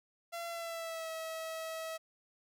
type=tone with pitch glide; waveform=sawtooth; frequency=680 to 645.6 Hz; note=F5 to E5; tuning=-46 to -36 cents; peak=-35 dBFS; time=0.32-1.98 s; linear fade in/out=20 ms; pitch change=-90 cents; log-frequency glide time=0.48-1.1 s; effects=none